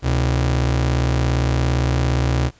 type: ring-modulated tone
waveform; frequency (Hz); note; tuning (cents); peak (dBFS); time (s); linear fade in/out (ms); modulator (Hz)
45% pulse; 98; G2; 0; -13; 0.02-2.51; 50; 28.7
effects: pink hiss -53 dBFS RMS until 2.59 s + resampled to 16000 Hz